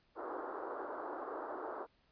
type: band-pass noise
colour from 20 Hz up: pink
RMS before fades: -43 dBFS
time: 0.15-1.87 s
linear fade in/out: 50 ms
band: 310 to 1400 Hz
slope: 48 dB/octave
effects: pink hiss -73 dBFS RMS until 2.11 s + resampled to 11025 Hz